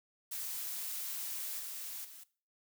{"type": "noise with level steps", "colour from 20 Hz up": "blue", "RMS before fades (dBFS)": [-40, -43, -52], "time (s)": [0.31, 2.24], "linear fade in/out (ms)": 10, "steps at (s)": [1.59, 2.04], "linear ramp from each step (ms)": 10, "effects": ["noise-tail reverb RT60 0.4 s tail -19 dB re dry"]}